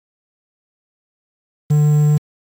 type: tone with quantisation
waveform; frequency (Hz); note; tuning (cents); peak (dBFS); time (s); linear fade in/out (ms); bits
triangle; 149.3; D3; +29; -8; 1.7-2.18; 10; 6
effects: AAC 64 kbps